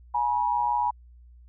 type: tone pair together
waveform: sine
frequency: 838 / 964 Hz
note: G#5 / B5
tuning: +15 / -42 cents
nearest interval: major second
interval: 243 cents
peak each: -26 / -24 dBFS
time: 0.14-0.91 s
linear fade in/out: 10 ms
effects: added 60 Hz sine -48 dBFS peak until 1.48 s